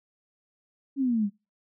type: exponential sweep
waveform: sine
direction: down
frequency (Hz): 282.6 to 196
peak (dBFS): -22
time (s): 0.96-1.3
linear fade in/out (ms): 50
effects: noise-tail reverb RT60 0.3 s tail -26 dB re dry